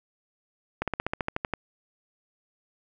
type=slowing click train; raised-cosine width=0.5 ms; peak=-12 dBFS; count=11; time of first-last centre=0.82-1.537 s; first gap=57 ms; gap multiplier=1.05; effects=none